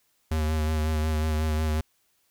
square tone with vibrato, 77.78 Hz, D#2, in tune, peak -24 dBFS, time 0.31-1.81 s, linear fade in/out 5 ms, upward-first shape sine, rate 5.5 Hz, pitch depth 28 cents each way, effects white hiss -69 dBFS RMS until 2.3 s

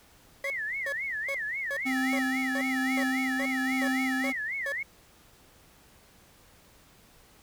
40% pulse tone bursts, 554.4 Hz, C#5, in tune, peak -33 dBFS, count 11, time 0.44-4.722 s, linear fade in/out 2 ms, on 62 ms, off 360 ms
sine tone with vibrato, 1936 Hz, B6, 35 cents flat, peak -30 dBFS, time 0.44-4.83 s, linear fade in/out 5 ms, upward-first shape sine, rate 3.7 Hz, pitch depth 230 cents each way
square tone with tremolo, 261.6 Hz, C4, in tune, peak -27 dBFS, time 1.85-4.33 s, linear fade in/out 20 ms, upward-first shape triangle, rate 1.1 Hz, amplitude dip 35%
effects pink hiss -58 dBFS RMS until 7.42 s

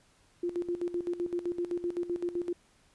sine tone with tremolo, 349.2 Hz, F4, in tune, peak -28 dBFS, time 0.43-2.53 s, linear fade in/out 5 ms, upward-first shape square, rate 7.8 Hz, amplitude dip 75%, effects pink hiss -65 dBFS RMS until 2.94 s + resampled to 24000 Hz

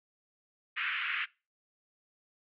white band-pass noise, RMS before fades -34 dBFS, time 0.76-1.26 s, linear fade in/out 20 ms, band 1300 to 2800 Hz, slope 48 dB/octave, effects noise-tail reverb RT60 0.3 s tail -23 dB re dry

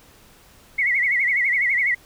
sine tone with vibrato, 2069 Hz, C7, 20 cents flat, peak -17 dBFS, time 0.78-1.95 s, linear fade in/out 10 ms, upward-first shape sine, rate 12 Hz, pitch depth 130 cents each way, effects pink hiss -51 dBFS RMS until 2.05 s

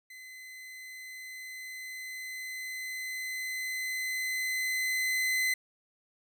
40% pulse tone with level ramp, 2036 Hz, C7, 48 cents flat, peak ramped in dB -45 to -25 dBFS, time 0.1-5.54 s, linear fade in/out 5 ms, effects none

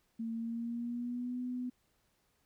sine tone with pitch glide, 227.3 to 249.3 Hz, A#3 to B3, -43 to +16 cents, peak -35 dBFS, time 0.19-1.7 s, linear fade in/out 10 ms, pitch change +159 cents, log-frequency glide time 0.33-1.4 s, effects pink hiss -75 dBFS RMS until 2.45 s

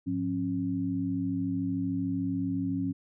sine tone cluster, 106.1 / 179.8 / 272.8 Hz, G#2 / F#3 / C#4, +38 / -49 / -28 cents, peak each -36 / -34 / -29 dBFS, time 0.06-2.93 s, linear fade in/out 20 ms, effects none

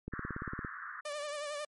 click train, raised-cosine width 3 ms, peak -26 dBFS, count 11, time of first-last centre 0.08-0.648 s, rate 17.6 Hz
white band-pass noise, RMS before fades -44 dBFS, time 0.12-1.01 s, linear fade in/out 10 ms, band 1100 to 1800 Hz, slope 96 dB/octave
sawtooth tone with vibrato, 589 Hz, D5, 5 cents sharp, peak -33 dBFS, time 1.05-1.65 s, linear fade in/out 5 ms, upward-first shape triangle, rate 11 Hz, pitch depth 60 cents each way
effects MP3 48 kbps

